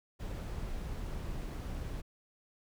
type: noise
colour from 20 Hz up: brown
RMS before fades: -39 dBFS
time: 0.19-2.02 s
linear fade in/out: 20 ms
effects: none